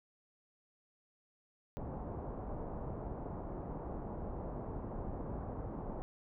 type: low-pass noise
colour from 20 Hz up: pink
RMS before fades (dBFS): -42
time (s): 1.77-6.02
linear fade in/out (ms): 0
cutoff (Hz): 920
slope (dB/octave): 24
effects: none